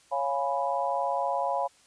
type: chord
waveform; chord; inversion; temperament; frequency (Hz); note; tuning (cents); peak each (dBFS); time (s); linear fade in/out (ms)
sine; C# dominant seventh; none; equal; 554.4 / 698.5 / 830.6 / 987.8; C#5 / E#5 / G#5 / B5; 0 / 0 / 0 / 0; -31; 0.11-1.68; 20
effects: white hiss -60 dBFS RMS until 1.86 s + resampled to 22050 Hz